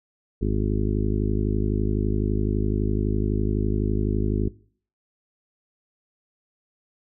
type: harmonic tone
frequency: 51.91 Hz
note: G#1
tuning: in tune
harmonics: 1 / 2 / 3 / 4 / 5 / 6 / 7 / 8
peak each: -24 / -27 / -34 / -29 / -31 / -34 / -31 / -34 dBFS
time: 0.41-4.49 s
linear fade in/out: 10 ms
effects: noise-tail reverb RT60 0.5 s tail -21 dB re dry